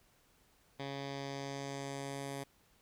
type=tone with low-pass filter sweep; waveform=10% pulse; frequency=138.59 Hz; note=C#3; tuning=in tune; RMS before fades=-42 dBFS; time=0.79-2.44 s; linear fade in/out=10 ms; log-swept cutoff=3800 to 11000 Hz; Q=1.7; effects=pink hiss -69 dBFS RMS until 2.81 s